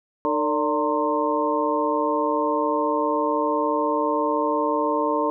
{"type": "tone cluster", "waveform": "sine", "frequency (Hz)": [304.3, 451.9, 583, 919, 1053], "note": ["D#4", "A4", "D5", "A#5", "C6"], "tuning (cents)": [-38, 46, -13, -25, 11], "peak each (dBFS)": -26, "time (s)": [0.25, 5.3], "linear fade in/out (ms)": 0, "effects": []}